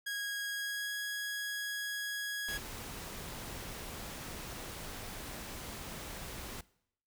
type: tone with pitch glide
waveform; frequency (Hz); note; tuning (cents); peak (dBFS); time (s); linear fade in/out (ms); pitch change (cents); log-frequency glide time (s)
sawtooth; 1646 to 1662.2; G#6 to G#6; -16 to +1; -32; 0.06-2.58; 10; +17; 0.54-0.93
type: noise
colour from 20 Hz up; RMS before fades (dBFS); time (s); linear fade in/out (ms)
pink; -44; 2.48-6.61; 5
effects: noise-tail reverb RT60 0.7 s tail -21 dB re dry